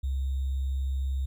sine tone with sample-and-hold, 66.9 Hz, C2, 39 cents sharp, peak -26 dBFS, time 0.03-1.26 s, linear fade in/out 10 ms, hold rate 3675 Hz, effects none

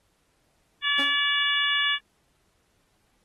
harmonic tone, 574 Hz, D5, 40 cents flat, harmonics 2 / 3 / 4 / 5 / 6, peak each -32 / -26 / -30 / -27 / -27 dBFS, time 0.82-1.99 s, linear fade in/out 50 ms
sawtooth tone with exponential decay, 277.9 Hz, C#4, 4 cents sharp, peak -24 dBFS, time 0.99-1.21 s, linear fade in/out 5 ms, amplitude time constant 46 ms
effects pink hiss -69 dBFS RMS until 3.24 s + AAC 32 kbps

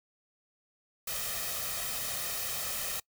white noise with comb filter, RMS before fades -35 dBFS, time 1.07-3 s, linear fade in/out 5 ms, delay 1.6 ms, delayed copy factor +0.65, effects noise-tail reverb RT60 0.1 s tail -24 dB re dry

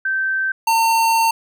sine / square tone pair in turn, 1553 / 907.6 Hz, G6 / A#5, -17 / -47 cents, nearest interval major sixth, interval 930 cents, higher first, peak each -17 / -14 dBFS, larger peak second, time 0.05-0.52 / 0.67-1.31 s, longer second, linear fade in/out 5 ms, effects none

